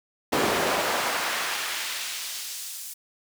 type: noise with high-pass filter sweep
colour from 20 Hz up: brown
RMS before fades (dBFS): -28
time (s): 0.32-2.94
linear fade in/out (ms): 10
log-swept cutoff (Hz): 370 to 8600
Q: 0.76
effects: none